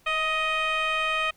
sine tone with frequency modulation, 1875 Hz, A#6, 10 cents sharp, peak -21 dBFS, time 0.06-1.31 s, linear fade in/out 10 ms, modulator 620 Hz, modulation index 1.8, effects tanh soft clip ceiling -21 dBFS + pink hiss -61 dBFS RMS until 1.36 s

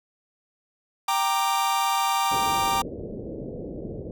45% pulse chord, G minor, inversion none, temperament equal with one note detuned, 784 / 932.3 / 1184.9 Hz, G5 / Bb5 / D6, 0 / 0 / +15 cents, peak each -26 dBFS, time 1.08-2.82 s, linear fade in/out 5 ms
white low-pass noise, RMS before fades -35 dBFS, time 2.31-4.11 s, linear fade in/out 2 ms, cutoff 540 Hz, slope 48 dB/octave
effects none

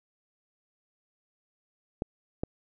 clicks, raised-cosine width 2 ms, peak -16 dBFS, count 2, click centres 2.021 / 2.435 s, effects none

